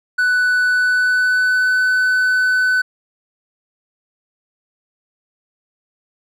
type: tone with pitch glide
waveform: triangle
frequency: 1489 to 1505.4 Hz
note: F#6 to F#6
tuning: +11 to +29 cents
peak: -11 dBFS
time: 0.18-2.82 s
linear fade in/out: 10 ms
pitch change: +18 cents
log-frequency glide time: 0.64-1.79 s
effects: none